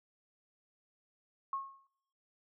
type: tone with exponential decay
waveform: sine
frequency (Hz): 1088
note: C#6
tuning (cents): -33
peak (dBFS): -31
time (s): 1.53-1.87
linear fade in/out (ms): 2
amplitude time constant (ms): 73
effects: noise-tail reverb RT60 0.8 s tail -26 dB re dry